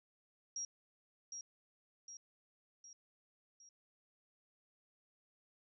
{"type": "tone with echo", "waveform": "sine", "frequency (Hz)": 5650, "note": "F8", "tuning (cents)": 19, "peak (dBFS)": -39, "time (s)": [0.56, 0.65], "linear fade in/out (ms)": 2, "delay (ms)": 760, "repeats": 4, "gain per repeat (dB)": -5, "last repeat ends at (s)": 3.69, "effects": []}